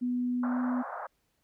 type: tone with pitch glide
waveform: sine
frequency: 246.9 to 249.8 Hz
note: B3 to B3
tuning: 0 to +20 cents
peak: -27 dBFS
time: 0.01-0.83 s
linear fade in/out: 20 ms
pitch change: +20 cents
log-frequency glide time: 0.45-0.6 s
type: band-pass noise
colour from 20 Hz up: pink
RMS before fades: -39 dBFS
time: 0.43-1.07 s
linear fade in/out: 5 ms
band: 580 to 1500 Hz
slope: 48 dB/octave
effects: pink hiss -75 dBFS RMS until 1.43 s